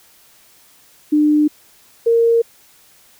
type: tone pair in turn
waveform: sine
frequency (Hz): 300 / 462.9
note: D4 / A#4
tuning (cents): +37 / -12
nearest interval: minor sixth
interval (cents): 751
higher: second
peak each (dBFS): -10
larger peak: neither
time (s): 1.12-1.48 / 2.06-2.42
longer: neither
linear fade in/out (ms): 10
effects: white hiss -50 dBFS RMS until 3.19 s